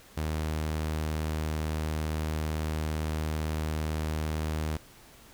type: tone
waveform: sawtooth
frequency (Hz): 77.78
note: D#2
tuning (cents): 0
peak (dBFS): -25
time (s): 0.17-4.77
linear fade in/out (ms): 5
effects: pink hiss -54 dBFS RMS until 5.33 s